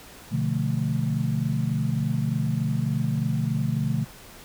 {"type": "chord", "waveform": "sine", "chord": "B half-diminished seventh", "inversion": "none", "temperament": "equal", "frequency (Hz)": [123.47, 146.83, 174.61, 220], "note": ["B2", "D3", "F3", "A3"], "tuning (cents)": [0, 0, 0, 0], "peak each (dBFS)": [-27, -26, -31, -29], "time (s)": [0.31, 4.05], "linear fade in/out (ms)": 20, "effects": ["pink hiss -46 dBFS RMS until 4.44 s"]}